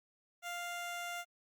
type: tone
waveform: 15% pulse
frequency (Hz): 698.5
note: F5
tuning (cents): 0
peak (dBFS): -33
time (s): 0.42-1.25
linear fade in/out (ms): 50
effects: Opus 48 kbps